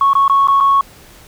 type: tone with dropouts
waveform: sine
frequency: 1105 Hz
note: C#6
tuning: 6 cents flat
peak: -7 dBFS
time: 0.01-0.81 s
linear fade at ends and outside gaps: 2 ms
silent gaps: 0.133-0.152 / 0.28-0.297 / 0.473-0.483 / 0.603-0.607 s
effects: tanh soft clip ceiling -4 dBFS + pink hiss -42 dBFS RMS until 1.27 s